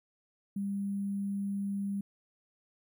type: tone with sample-and-hold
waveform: sine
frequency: 199.1 Hz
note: G3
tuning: 27 cents sharp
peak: -31 dBFS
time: 0.56-2.01 s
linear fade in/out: 5 ms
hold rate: 11025 Hz
effects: none